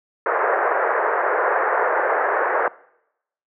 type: band-pass noise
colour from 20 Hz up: pink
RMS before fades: -20 dBFS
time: 0.26-2.68 s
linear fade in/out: 2 ms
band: 420 to 1800 Hz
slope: 48 dB/octave
effects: noise-tail reverb RT60 0.8 s tail -22 dB re dry